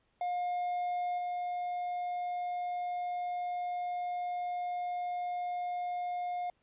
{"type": "tone with level steps", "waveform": "triangle", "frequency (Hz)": 713, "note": "F5", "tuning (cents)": 36, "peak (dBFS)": [-29, -31], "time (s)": [0.21, 6.5], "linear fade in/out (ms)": 2, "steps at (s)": 1.18, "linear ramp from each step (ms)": 2, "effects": ["pink hiss -74 dBFS RMS until 6.62 s", "resampled to 8000 Hz"]}